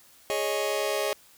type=chord; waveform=sawtooth; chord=Ab suspended fourth; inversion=none; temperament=just; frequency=415.3 / 553.7 / 623 Hz; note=Ab4 / Db5 / Eb5; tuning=0 / -2 / +2 cents; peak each=-26 dBFS; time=0.3-1.13 s; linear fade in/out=0 ms; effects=white hiss -56 dBFS RMS until 1.37 s